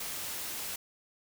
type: noise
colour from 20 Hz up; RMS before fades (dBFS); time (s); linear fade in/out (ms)
white; -38; 0-0.76; 5
effects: none